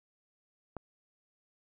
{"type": "click", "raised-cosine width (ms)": 1, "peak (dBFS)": -25, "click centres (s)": 0.767, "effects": []}